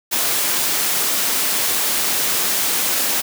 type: high-pass noise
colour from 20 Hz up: white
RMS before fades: -19 dBFS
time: 0.11-3.22 s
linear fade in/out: 20 ms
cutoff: 180 Hz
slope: 12 dB/octave
effects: none